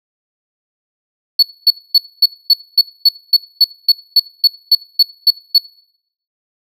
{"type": "tone bursts", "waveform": "triangle", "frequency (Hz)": 4416, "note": "C#8", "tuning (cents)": -7, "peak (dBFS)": -3, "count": 16, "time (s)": [1.39, 5.582], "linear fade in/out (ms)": 5, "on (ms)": 37, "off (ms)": 240, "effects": ["noise-tail reverb RT60 0.7 s tail -22 dB re dry"]}